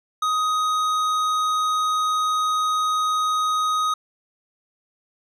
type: tone with tanh clipping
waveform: sine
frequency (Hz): 1253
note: D#6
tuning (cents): +12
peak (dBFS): -21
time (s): 0.22-3.94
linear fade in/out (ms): 5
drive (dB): 13
effects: none